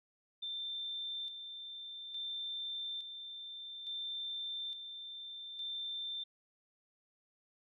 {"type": "tone with tremolo", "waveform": "sine", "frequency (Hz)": 3569, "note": "A7", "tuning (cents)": 24, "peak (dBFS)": -38, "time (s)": [0.42, 6.24], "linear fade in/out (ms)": 10, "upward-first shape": "square", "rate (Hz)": 0.58, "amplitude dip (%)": 50, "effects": []}